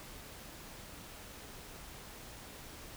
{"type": "silence", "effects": ["pink hiss -50 dBFS RMS until 2.96 s"]}